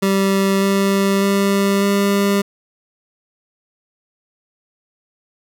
25% pulse tone with pitch steps, 194.8 / 196.5 / 198.21 / 199.93 Hz, G3 / G3 / G3 / G3, -11 / +4 / +19 / +34 cents, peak -10 dBFS, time 0.02-2.42 s, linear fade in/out 10 ms, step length 600 ms, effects none

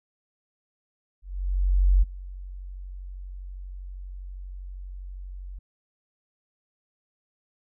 sine tone with ADSR envelope, 46.25 Hz, F#1, in tune, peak -14 dBFS, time 1.22-5.59 s, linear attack 800 ms, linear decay 22 ms, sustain -21 dB, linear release 7 ms, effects none

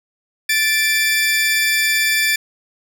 sawtooth tone pair together, 1755 / 2346 Hz, A6 / D7, -5 / -2 cents, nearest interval perfect fourth, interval 503 cents, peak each -14 dBFS, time 0.49-2.36 s, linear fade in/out 5 ms, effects none

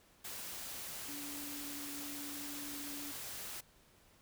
sine tone in noise, 288.1 Hz, D4, 33 cents flat, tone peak -47 dBFS, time 1.08-3.12 s, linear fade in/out 10 ms, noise white, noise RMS -45 dBFS, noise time 0.24-3.61 s, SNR -5 dB, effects pink hiss -66 dBFS RMS until 4.21 s

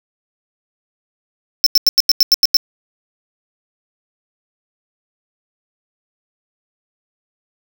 square tone bursts, 5330 Hz, E8, 18 cents sharp, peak -7 dBFS, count 9, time 1.64-2.568 s, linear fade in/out 0 ms, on 24 ms, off 89 ms, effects 7-bit

